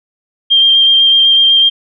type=tone with vibrato; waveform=sine; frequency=3185 Hz; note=G7; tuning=27 cents sharp; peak=-5 dBFS; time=0.5-1.7 s; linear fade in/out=20 ms; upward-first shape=square; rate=8 Hz; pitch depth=10 cents each way; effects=none